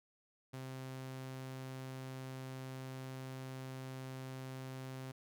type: tone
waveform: sawtooth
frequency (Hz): 131.1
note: C3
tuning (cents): +4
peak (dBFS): -40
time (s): 0.53-5.12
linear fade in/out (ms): 10
effects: none